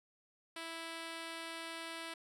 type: tone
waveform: 5% pulse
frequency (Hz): 329.6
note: E4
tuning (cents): 0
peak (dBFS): -31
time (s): 0.56-2.14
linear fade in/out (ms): 5
effects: low-pass 11000 Hz 12 dB/octave